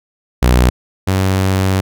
sawtooth tone pair in turn, 61.74 / 95.11 Hz, B1 / F#2, 0 / +48 cents, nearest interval perfect fifth, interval 748 cents, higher second, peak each -4 / -8 dBFS, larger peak first, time 0.42-0.7 / 1.07-1.81 s, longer second, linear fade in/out 10 ms, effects none

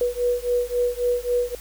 sine beating tone pair, 485.7 / 489.4 Hz, B4 / B4, -29 / -16 cents, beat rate 3.7 Hz, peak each -23 dBFS, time 0.01-1.55 s, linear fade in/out 2 ms, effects added 50 Hz sine -41 dBFS peak until 1.6 s + white hiss -43 dBFS RMS until 1.6 s

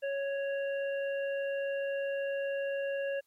harmonic tone, 554.4 Hz, C#5, in tune, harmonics 1 / 3 / 5, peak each -31 / -41 / -45 dBFS, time 0.02-3.21 s, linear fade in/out 20 ms, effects white hiss -75 dBFS RMS until 3.26 s + MP3 64 kbps

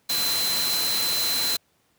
sine tone in noise, 4067 Hz, C8, 50 cents flat, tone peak -24 dBFS, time 0.09-1.57 s, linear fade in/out 10 ms, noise white, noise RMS -27 dBFS, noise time 0.09-1.57 s, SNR 0 dB, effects pink hiss -66 dBFS RMS until 1.98 s + high-pass 80 Hz 12 dB/octave

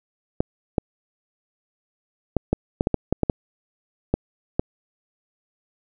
clicks, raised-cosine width 2 ms, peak -5 dBFS, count 12, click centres 0.405 / 0.782 / 2.367 / 2.53 / 2.809 / 2.871 / 2.943 / 3.126 / 3.233 / 3.298 / 4.14 / 4.595 s, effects none

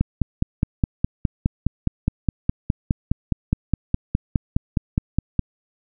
click train, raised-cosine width 5 ms, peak -5 dBFS, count 27, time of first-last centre 0.01-5.393 s, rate 4.83 Hz, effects none

